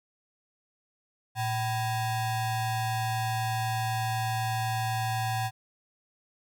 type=ring-modulated tone; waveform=square; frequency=440 Hz; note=A4; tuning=in tune; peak=-25 dBFS; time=1.35-5.51 s; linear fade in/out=50 ms; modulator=326 Hz; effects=none